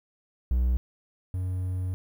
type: tone pair in turn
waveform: triangle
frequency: 61.7 / 91.94 Hz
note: B1 / F#2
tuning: -1 / -10 cents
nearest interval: perfect fifth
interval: 691 cents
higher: second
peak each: -19 / -25 dBFS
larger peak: first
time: 0.51-0.77 / 1.34-1.94 s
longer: second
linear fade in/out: 0 ms
effects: 10-bit